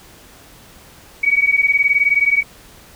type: beating tone pair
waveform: sine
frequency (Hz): 2250 / 2269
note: C#7 / C#7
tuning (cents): +25 / +40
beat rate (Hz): 19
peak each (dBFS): -15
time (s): 1.23-2.43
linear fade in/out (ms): 10
effects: pink hiss -44 dBFS RMS until 2.95 s